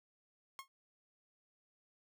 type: tone with exponential decay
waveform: sawtooth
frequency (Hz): 1080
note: C#6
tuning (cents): -45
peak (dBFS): -38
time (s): 0.59-0.68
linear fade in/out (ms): 0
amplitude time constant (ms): 19
effects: none